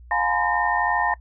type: tone cluster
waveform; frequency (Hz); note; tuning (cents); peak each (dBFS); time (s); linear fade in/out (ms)
sine; 708 / 842 / 934 / 1017 / 1825; F5 / G#5 / A#5 / C6 / A#6; +23 / +24 / +3 / -50 / -37; -27 / -24 / -27 / -27 / -24; 0.11-1.14; 2
effects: noise-tail reverb RT60 0.1 s tail -23 dB re dry + added 60 Hz sine -42 dBFS peak until 1.2 s